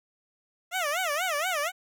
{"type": "tone with vibrato", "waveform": "15% pulse", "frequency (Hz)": 659.3, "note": "E5", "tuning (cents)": 0, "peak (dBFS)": -20, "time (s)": [0.71, 1.72], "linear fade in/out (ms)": 50, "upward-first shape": "sine", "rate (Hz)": 4.2, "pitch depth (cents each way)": 240, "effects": []}